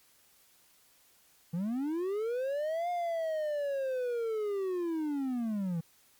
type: linear two-way sweep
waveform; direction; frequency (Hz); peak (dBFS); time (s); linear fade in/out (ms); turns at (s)
triangle; up then down; 159.9 to 712 to 159.9; -28; 1.53-5.81; 10; 2.9
effects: white hiss -64 dBFS RMS until 6.19 s + MP3 96 kbps